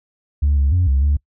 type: tone with pitch steps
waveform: sine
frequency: 72.1 / 69.7 / 89.4 / 67.6 / 72.2 Hz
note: D2 / C#2 / F2 / C#2 / D2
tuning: -31 / +10 / +41 / -43 / -29 cents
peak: -11 dBFS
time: 0.42-1.17 s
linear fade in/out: 10 ms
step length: 150 ms
effects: noise-tail reverb RT60 0.1 s tail -25 dB re dry + tanh soft clip ceiling -10 dBFS